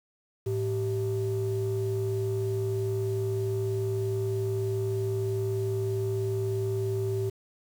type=ring-modulated tone; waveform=triangle; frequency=139.4 Hz; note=C#3; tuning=10 cents sharp; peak=-20 dBFS; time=0.46-7.3 s; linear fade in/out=10 ms; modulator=248 Hz; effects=tanh soft clip ceiling -20 dBFS + 8-bit